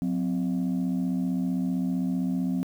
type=tone pair together; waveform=sine; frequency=182.29 / 257.8 Hz; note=F#3 / C4; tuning=-26 / -26 cents; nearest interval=tritone; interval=600 cents; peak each=-25 dBFS; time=0.02-2.63 s; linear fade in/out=0 ms; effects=tanh soft clip ceiling -21 dBFS + 9-bit